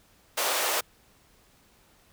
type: high-pass noise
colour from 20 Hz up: pink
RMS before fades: -27 dBFS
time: 0.37-0.81 s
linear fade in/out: 10 ms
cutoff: 460 Hz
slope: 24 dB/octave
effects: pink hiss -61 dBFS RMS until 2.12 s